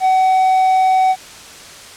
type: tone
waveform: triangle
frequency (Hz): 753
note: F#5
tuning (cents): +30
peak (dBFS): -8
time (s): 0-1.16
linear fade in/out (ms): 50
effects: white hiss -36 dBFS RMS until 1.96 s + low-pass 8000 Hz 12 dB/octave